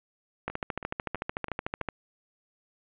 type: two click trains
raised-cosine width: 0.5 ms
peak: -23 / -15 dBFS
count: 5 / 20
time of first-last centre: 0.5-1.811 / 0.48-1.887 s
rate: 3.05 / 13.5 Hz
effects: resampled to 8000 Hz + 8-bit